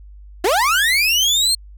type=linear sweep; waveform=30% pulse; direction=up; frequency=322.4 to 4293 Hz; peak=-11 dBFS; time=0.44-1.55 s; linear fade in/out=5 ms; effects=added 50 Hz sine -37 dBFS peak until 1.77 s